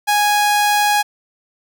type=tone; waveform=sawtooth; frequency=829 Hz; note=G#5; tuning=3 cents flat; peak=-9 dBFS; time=0.07-1.03 s; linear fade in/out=20 ms; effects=none